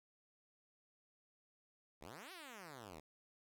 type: exponential two-way sweep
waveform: 5% pulse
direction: up then down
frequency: 65.41 to 392 to 72.5 Hz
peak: -40 dBFS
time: 2.01-3 s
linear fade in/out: 5 ms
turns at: 2.32 s
effects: none